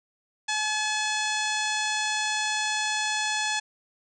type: harmonic tone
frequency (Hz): 855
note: A5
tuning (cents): -50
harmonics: 1 / 2 / 3 / 4 / 5 / 6 / 7 / 8 / 9 / 10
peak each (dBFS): -31 / -30 / -33 / -33 / -36 / -39 / -37 / -37 / -41 / -41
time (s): 0.48-3.6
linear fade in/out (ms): 10
effects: none